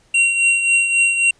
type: tone with tremolo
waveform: square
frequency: 2748 Hz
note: F7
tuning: 29 cents flat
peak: -11 dBFS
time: 0.14-1.31 s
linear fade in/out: 5 ms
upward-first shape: triangle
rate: 3.7 Hz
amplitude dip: 60%
effects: pink hiss -56 dBFS RMS until 1.39 s + resampled to 22050 Hz